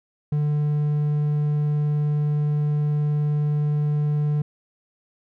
triangle tone, 148.4 Hz, D3, 18 cents sharp, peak -17 dBFS, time 0.32-4.42 s, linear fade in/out 5 ms, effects none

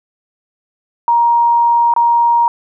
sine tone with dropouts, 941 Hz, A#5, 16 cents sharp, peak -8 dBFS, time 1.08-2.48 s, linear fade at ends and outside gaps 1 ms, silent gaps 1.938-1.963 s, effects none

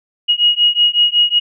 sine beating tone pair, 2886 / 2891.4 Hz, F#7 / F#7, -44 / -41 cents, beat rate 5.4 Hz, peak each -13 dBFS, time 0.28-1.4 s, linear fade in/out 20 ms, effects none

